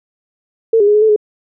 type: tone with pitch steps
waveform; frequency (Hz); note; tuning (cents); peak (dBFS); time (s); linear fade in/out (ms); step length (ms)
sine; 451.4 / 407.4 / 416.5 / 423 / 437.8 / 421.4; A4 / G#4 / G#4 / G#4 / A4 / G#4; +44 / -33 / +5 / +32 / -9 / +25; -7; 0.73-1.162; 5; 72
effects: none